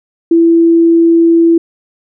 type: tone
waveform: sine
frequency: 333.6 Hz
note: E4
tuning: 21 cents sharp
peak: -4 dBFS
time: 0.31-1.58 s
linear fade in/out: 5 ms
effects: none